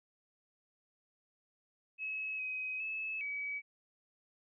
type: tone with pitch steps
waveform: sine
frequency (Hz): 2573 / 2525 / 2600 / 2277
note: E7 / D#7 / E7 / C#7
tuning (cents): -43 / +25 / -24 / +46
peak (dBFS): -36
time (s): 1.98-3.62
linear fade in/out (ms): 50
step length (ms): 410
effects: none